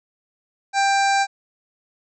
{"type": "harmonic tone with a mistuned harmonic", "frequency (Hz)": 790, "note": "G5", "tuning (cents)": 13, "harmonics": [1, 2, 3, 5, 6, 7, 8, 9, 10], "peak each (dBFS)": [-17, -23, -27, -31, -33, -34, -35, -36, -37], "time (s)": [0.73, 1.27], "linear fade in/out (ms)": 50, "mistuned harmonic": 6, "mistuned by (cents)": -30, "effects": []}